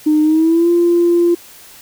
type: tone with pitch glide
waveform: sine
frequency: 305.5 to 344.9 Hz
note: D#4 to F4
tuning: -32 to -22 cents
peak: -8 dBFS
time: 0.06-1.35 s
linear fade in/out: 10 ms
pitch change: +210 cents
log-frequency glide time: 0.22-0.7 s
effects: tanh soft clip ceiling -4 dBFS + white hiss -40 dBFS RMS until 1.81 s